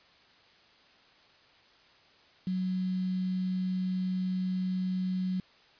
sine tone with quantisation, 185 Hz, F#3, in tune, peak -28 dBFS, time 2.47-5.4 s, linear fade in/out 2 ms, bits 8, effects white hiss -60 dBFS RMS until 5.79 s + resampled to 11025 Hz

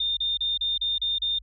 sine tone bursts, 3626 Hz, A#7, 49 cents flat, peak -23 dBFS, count 7, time 0-1.388 s, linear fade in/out 5 ms, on 170 ms, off 33 ms, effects added 50 Hz sine -46 dBFS peak until 1.42 s

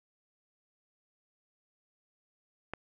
click, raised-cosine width 0.5 ms, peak -21 dBFS, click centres 2.736 s, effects none

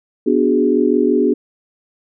sine chord, G# half-diminished seventh, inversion first, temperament equal, 246.9 / 293.7 / 370 / 415.3 Hz, B3 / D4 / F#4 / G#4, 0 / 0 / 0 / 0 cents, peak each -17 dBFS, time 0.26-1.34 s, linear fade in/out 10 ms, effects none

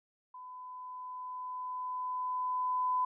sine tone with level ramp, 1006 Hz, B5, 32 cents sharp, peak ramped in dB -45 to -27 dBFS, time 0.34-3.05 s, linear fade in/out 5 ms, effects none

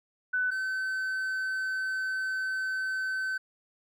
sine / triangle tone pair in turn, 1500 / 1529.7 Hz, F#6 / G6, +23 / -43 cents, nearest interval unison, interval 34 cents, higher second, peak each -25 / -27 dBFS, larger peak first, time 0.33-0.51 / 0.51-3.38 s, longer second, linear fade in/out 10 ms, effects none

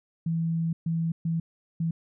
sine tone bursts at uneven times, 164.81 Hz, E3, in tune, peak -24 dBFS, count 4, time 0.26-0.73 / 0.86-1.12 / 1.25-1.4 / 1.8-1.91 s, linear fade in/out 5 ms, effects none

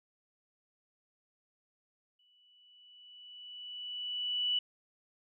sine tone with exponential growth, 2960 Hz, F#7, in tune, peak -27 dBFS, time 2.19-4.59 s, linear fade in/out 5 ms, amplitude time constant 520 ms, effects none

